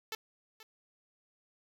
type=tone with echo; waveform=5% pulse; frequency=439.5 Hz; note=A4; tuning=2 cents flat; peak=-25 dBFS; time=0.12-0.15 s; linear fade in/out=2 ms; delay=480 ms; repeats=1; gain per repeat=-15 dB; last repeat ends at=0.63 s; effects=none